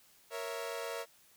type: chord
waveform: sawtooth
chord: A# diminished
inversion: none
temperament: equal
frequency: 466.2 / 554.4 / 659.3 Hz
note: A#4 / C#5 / E5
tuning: 0 / 0 / 0 cents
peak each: -37 / -39 / -39 dBFS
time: 0.3-1.06 s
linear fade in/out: 50 ms
effects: white hiss -64 dBFS RMS until 1.36 s